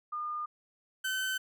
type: tone pair in turn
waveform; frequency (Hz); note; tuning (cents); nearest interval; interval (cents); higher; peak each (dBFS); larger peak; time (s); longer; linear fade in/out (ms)
sine / 30% pulse; 1214 / 1529.5; D#6 / G6; -43 / -43; major third; 400; second; -33 / -28; second; 0.12-0.46 / 1.04-1.38; neither; 10
effects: none